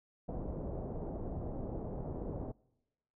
pink low-pass noise, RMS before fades -40 dBFS, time 0.28-2.52 s, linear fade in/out 10 ms, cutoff 700 Hz, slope 24 dB/octave, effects noise-tail reverb RT60 1.0 s tail -25 dB re dry

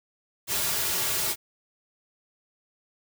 white noise with comb filter, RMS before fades -27 dBFS, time 0.47-1.36 s, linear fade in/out 50 ms, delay 3.9 ms, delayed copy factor -0.6, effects none

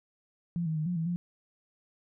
sine tone with pitch steps, 171.4 / 158.7 / 154.4 / 177.5 / 162.8 / 174.9 Hz, F3 / D#3 / D#3 / F3 / E3 / F3, -32 / +35 / -13 / +28 / -21 / +3 cents, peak -28 dBFS, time 0.56-1.16 s, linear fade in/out 0 ms, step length 100 ms, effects none

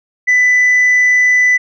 sine tone, 1993 Hz, B6, 15 cents sharp, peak -5 dBFS, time 0.27-1.58 s, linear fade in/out 20 ms, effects tanh soft clip ceiling -6 dBFS

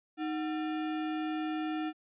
sine tone with sample-and-hold, 311.1 Hz, D#4, in tune, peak -31 dBFS, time 0.17-1.93 s, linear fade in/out 50 ms, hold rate 1050 Hz, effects resampled to 8000 Hz

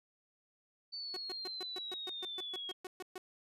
sine linear sweep, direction down, 4538 to 3247 Hz, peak -40 dBFS, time 0.92-2.73 s, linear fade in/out 20 ms
sawtooth tone bursts, 370 Hz, F#4, in tune, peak -38 dBFS, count 14, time 1.14-3.18 s, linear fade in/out 2 ms, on 25 ms, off 130 ms
effects resampled to 32000 Hz

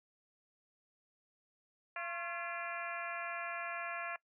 harmonic tone with a mistuned harmonic, 342 Hz, F4, 36 cents flat, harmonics 2 / 3 / 4 / 5 / 6 / 7 / 8, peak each -45 / -46 / -45 / -43 / -49 / -46 / -51 dBFS, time 1.96-4.16 s, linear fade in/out 2 ms, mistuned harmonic 3, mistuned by +79 cents, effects noise-tail reverb RT60 0.1 s tail -22 dB re dry

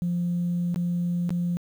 sine tone with dropouts, 174.61 Hz, F3, in tune, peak -22 dBFS, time 0.02-1.57 s, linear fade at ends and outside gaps 0 ms, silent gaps 0.744-0.76 / 1.293-1.305 s, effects tanh soft clip ceiling -19 dBFS + 9-bit

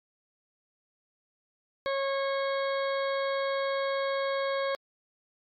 harmonic tone, 547 Hz, C#5, 23 cents flat, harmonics 1 / 2 / 3 / 4 / 6 / 7 / 8, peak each -28 / -34 / -38 / -40 / -44 / -45 / -46 dBFS, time 1.86-4.75 s, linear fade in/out 0 ms, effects MP3 96 kbps

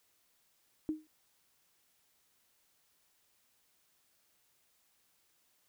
sine tone with exponential decay, 310.2 Hz, D#4, 5 cents flat, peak -28 dBFS, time 0.89-1.07 s, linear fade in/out 0 ms, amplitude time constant 38 ms, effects white hiss -73 dBFS RMS until 5.68 s

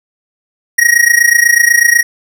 square tone with amplitude modulation, 1891 Hz, A#6, 24 cents sharp, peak -3 dBFS, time 0.78-2.03 s, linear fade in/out 10 ms, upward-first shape sine, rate 28.1 Hz, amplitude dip 85%, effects none

